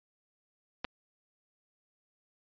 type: clicks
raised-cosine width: 0.3 ms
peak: -19 dBFS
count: 2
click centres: 0.845 / 0.849 s
effects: resampled to 11025 Hz